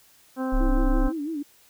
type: harmonic tone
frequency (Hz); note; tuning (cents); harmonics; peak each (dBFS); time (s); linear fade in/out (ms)
260.6; C4; -7; 1 / 2 / 3 / 4 / 5 / 6; -26 / -32 / -36 / -38 / -40 / -42; 0.36-1.13; 50
type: tone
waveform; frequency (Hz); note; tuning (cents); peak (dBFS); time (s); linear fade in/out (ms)
sine; 32.7; C1; 0; -19; 0.52-1.09; 20
type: tone with vibrato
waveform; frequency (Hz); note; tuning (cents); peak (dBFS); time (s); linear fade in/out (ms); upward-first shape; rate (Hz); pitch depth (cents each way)
sine; 306.1; D#4; -28; -27; 0.6-1.43; 10; sine; 6; 130
effects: white hiss -57 dBFS RMS until 1.69 s

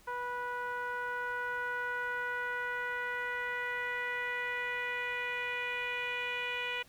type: tone with low-pass filter sweep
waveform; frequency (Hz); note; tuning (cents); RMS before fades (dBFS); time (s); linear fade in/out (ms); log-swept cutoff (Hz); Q
10% pulse; 490; B4; -14; -36; 0.07-6.83; 10; 1200 to 2700; 3.2
effects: pink hiss -61 dBFS RMS until 6.88 s

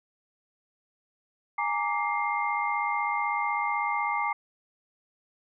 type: tone cluster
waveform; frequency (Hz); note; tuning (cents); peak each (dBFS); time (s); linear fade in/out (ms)
sine; 828 / 924 / 1166 / 2112; G#5 / A#5 / D6 / C7; -5 / -16 / -13 / +16; -31; 1.58-4.33; 5
effects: none

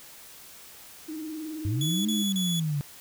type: tone with vibrato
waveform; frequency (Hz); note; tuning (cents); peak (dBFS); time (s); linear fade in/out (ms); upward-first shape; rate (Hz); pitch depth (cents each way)
sine; 311.8; D#4; +4; -33; 1.08-2.23; 10; sine; 19; 55
type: linear two-way sweep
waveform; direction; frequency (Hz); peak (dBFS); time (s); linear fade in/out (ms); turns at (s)
sine; up then down; 92.6 to 219.9 to 139.6; -25; 1.65-2.81; 0; 2.09
type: tone bursts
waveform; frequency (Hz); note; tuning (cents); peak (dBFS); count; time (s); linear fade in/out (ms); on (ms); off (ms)
sawtooth; 3400; G#7; +40; -26; 3; 1.81-2.598; 2; 240; 34
effects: white hiss -48 dBFS RMS until 3 s

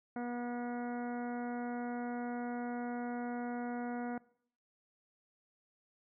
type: harmonic tone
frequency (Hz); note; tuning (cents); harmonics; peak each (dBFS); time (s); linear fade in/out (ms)
241.8; B3; -36; 1 / 2 / 3 / 4 / 5 / 6 / 7 / 8 / 9; -38 / -45 / -43 / -52 / -56 / -50 / -61 / -58 / -60; 0.16-4.18; 2
effects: noise-tail reverb RT60 0.6 s tail -21 dB re dry

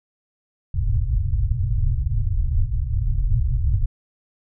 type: low-pass noise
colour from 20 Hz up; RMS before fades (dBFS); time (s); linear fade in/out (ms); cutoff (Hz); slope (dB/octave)
pink; -20; 0.74-3.86; 10; 130; 96
effects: none

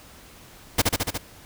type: noise with echo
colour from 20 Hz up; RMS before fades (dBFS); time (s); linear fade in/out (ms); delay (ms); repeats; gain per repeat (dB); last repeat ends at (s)
pink; -18; 0.78-0.82; 10; 72; 5; -2; 1.18
effects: pink hiss -48 dBFS RMS until 1.45 s

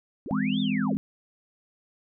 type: linear two-way sweep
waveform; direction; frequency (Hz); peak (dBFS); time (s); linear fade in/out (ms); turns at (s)
sine; up then down; 185 to 3676 to 185; -33; 0.26-0.95; 0; 0.6
type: chord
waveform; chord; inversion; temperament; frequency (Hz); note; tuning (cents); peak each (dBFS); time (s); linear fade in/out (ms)
sine; E augmented; none; just; 164.81 / 206 / 257.5; E3 / G#3 / B#3; 0 / -14 / -28; -32 / -26 / -27; 0.31-0.97; 0
effects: none

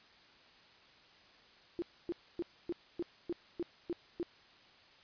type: tone bursts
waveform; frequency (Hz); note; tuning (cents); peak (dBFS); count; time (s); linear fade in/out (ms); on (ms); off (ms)
sine; 343.6; F4; -28; -33; 9; 1.79-4.229; 0; 31; 270
effects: white hiss -61 dBFS RMS until 5.03 s + resampled to 11025 Hz

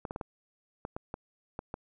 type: clicks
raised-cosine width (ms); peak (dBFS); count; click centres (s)
1; -22; 9; 0.052 / 0.109 / 0.161 / 0.212 / 0.851 / 0.965 / 1.141 / 1.591 / 1.741
effects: none

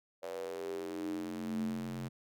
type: tone with high-pass filter sweep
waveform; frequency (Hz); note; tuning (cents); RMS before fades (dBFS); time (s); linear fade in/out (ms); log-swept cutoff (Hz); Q
square; 44.36; F1; +28; -39; 0.22-2.09; 20; 550 to 160; 7.2
effects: none

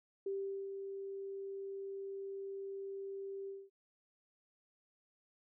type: tone with ADSR envelope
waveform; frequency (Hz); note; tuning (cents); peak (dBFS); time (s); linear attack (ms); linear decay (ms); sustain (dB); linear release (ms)
sine; 392; G4; 0; -35; 0.26-3.7; 5; 420; -6; 220
effects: none

